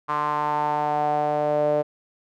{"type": "tone with band-pass filter sweep", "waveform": "sawtooth", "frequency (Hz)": 149.1, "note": "D3", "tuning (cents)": 27, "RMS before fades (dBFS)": -23, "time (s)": [0.08, 1.83], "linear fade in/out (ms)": 20, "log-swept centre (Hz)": [1100, 560], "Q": 5.8, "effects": []}